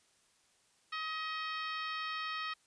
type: harmonic tone with a mistuned harmonic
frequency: 632 Hz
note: D#5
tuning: 27 cents sharp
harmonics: 2 / 3 / 4 / 5 / 6 / 7 / 8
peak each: -39 / -43 / -45 / -47 / -49 / -50 / -51 dBFS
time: 0.92-2.54 s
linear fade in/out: 10 ms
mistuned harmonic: 8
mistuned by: +80 cents
effects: white hiss -70 dBFS RMS until 2.66 s + resampled to 22050 Hz